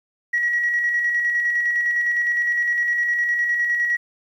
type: tone with tremolo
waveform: sine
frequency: 1915 Hz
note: A#6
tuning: 46 cents sharp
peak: -16 dBFS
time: 0.33-3.97 s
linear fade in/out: 10 ms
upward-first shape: square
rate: 9.8 Hz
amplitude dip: 30%
effects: tanh soft clip ceiling -12 dBFS + 9-bit